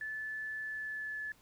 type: tone with pitch glide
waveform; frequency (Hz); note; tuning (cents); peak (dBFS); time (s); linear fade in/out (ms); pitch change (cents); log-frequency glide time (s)
sine; 1740 to 1725; A6 to A6; -20 to -35; -37; 0.01-1.32; 2; -15; 0.61-1.2
effects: pink hiss -65 dBFS RMS until 1.41 s